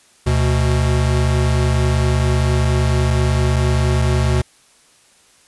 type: tone pair together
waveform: square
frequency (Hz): 73.42 / 123.83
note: D2 / B2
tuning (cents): 0 / +5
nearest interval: major sixth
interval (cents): 905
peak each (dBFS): -17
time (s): 0.26-4.42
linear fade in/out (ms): 10
effects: white hiss -52 dBFS RMS until 5.47 s + resampled to 24000 Hz